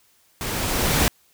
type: noise with level ramp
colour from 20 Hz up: pink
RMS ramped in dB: -28 to -18 dBFS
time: 0.41-1.08 s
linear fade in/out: 0 ms
effects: white hiss -60 dBFS RMS until 1.33 s